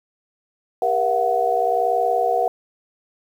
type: tone cluster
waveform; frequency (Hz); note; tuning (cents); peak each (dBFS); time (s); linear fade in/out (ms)
sine; 399.7 / 476.1 / 679 / 740; G4 / A#4 / F5 / F#5; +34 / +37 / -49 / 0; -28 / -22 / -22 / -20; 0.82-2.48; 2
effects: 8-bit